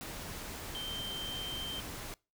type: tone in noise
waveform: sine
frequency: 3131 Hz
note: G7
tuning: 3 cents flat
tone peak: -38 dBFS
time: 0.75-1.8 s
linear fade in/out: 0 ms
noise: pink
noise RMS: -43 dBFS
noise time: 0.01-2.14 s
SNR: +2 dB
effects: noise-tail reverb RT60 0.3 s tail -25 dB re dry